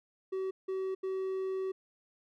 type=tone bursts at uneven times; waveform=triangle; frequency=380 Hz; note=F#4; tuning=46 cents sharp; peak=-30 dBFS; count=3; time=0.32-0.51 / 0.68-0.95 / 1.03-1.72 s; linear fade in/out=10 ms; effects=none